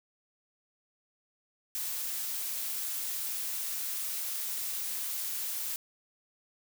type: noise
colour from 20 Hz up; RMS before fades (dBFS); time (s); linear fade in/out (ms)
blue; -35; 1.75-5.76; 0
effects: none